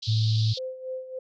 white band-pass noise, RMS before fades -35 dBFS, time 0.02-0.59 s, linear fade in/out 10 ms, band 3500 to 4700 Hz, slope 48 dB/octave
sine tone, 110 Hz, A2, in tune, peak -20 dBFS, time 0.07-0.54 s, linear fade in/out 20 ms
sine tone with tremolo, 517 Hz, C5, 21 cents flat, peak -29 dBFS, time 0.57-1.19 s, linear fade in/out 5 ms, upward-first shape sine, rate 3.5 Hz, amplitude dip 70%
effects none

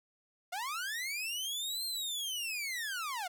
sawtooth linear two-way sweep, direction up then down, 679 to 4216 to 679 Hz, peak -32 dBFS, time 0.52-3.28 s, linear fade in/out 10 ms, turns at 1.85 s, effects none

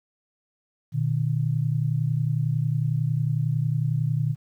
sine tone pair together, 120.4 / 151.41 Hz, B2 / D#3, -44 / -47 cents, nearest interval major third, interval 397 cents, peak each -24 dBFS, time 0.92-4.36 s, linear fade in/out 50 ms, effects 10-bit

